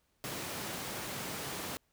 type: high-pass noise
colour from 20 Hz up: pink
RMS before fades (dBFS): -40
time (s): 0.24-1.77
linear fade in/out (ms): 0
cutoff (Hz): 130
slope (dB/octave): 12
effects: pink hiss -75 dBFS RMS until 1.92 s